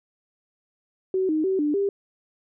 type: tone with pitch steps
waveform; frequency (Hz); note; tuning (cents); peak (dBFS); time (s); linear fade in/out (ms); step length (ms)
sine; 376.7 / 311 / 381.2 / 296.4 / 398.3; F#4 / D#4 / G4 / D4 / G4; +31 / -1 / -48 / +16 / +28; -20; 1.14-1.89; 2; 150
effects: none